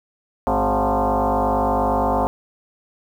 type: tone with frequency modulation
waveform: sine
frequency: 103.83 Hz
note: G#2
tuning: in tune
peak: -16 dBFS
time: 0.47-2.27 s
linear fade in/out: 0 ms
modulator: 159 Hz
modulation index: 5.9
effects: 8-bit